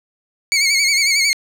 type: tone with vibrato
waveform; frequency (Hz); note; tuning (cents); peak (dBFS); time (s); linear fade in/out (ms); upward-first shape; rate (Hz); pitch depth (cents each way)
20% pulse; 2217; C#7; 0; -8; 0.52-1.33; 0; sine; 11; 70
effects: low-pass 12000 Hz 12 dB/octave